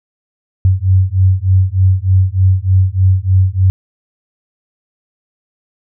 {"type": "beating tone pair", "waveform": "sine", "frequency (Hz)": [92.5, 95.8], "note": ["F#2", "G2"], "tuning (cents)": [0, -39], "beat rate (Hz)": 3.3, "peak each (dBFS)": -11, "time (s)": [0.65, 3.7], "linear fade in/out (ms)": 0, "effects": []}